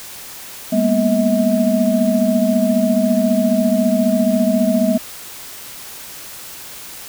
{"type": "tone cluster", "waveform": "sine", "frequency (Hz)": [200.9, 230.2, 244.8, 641], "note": ["G3", "A#3", "B3", "E5"], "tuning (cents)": [43, -22, -15, -49], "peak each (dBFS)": -18, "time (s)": [0.72, 4.98], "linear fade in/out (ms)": 10, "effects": ["white hiss -34 dBFS RMS until 7.08 s"]}